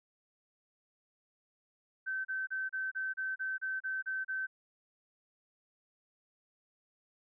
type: tone bursts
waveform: sine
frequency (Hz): 1540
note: G6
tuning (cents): -31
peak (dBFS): -33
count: 11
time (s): 2.06-4.47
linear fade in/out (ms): 20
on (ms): 190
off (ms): 32
effects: none